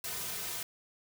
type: noise with comb filter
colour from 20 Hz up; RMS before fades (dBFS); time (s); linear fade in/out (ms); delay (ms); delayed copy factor
white; -38; 0.04-0.63; 2; 3.6; -0.7
effects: none